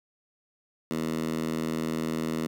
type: tone with high-pass filter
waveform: 10% pulse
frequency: 80 Hz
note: D#2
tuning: 49 cents sharp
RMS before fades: -30 dBFS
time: 0.91-2.47 s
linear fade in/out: 0 ms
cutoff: 210 Hz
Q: 2.1
effects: none